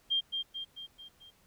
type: tone with echo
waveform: sine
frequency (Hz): 3193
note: G7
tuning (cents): +31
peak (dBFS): -26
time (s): 0.1-0.21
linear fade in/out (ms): 20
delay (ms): 220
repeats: 5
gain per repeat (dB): -5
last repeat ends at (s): 1.31
effects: pink hiss -66 dBFS RMS until 1.46 s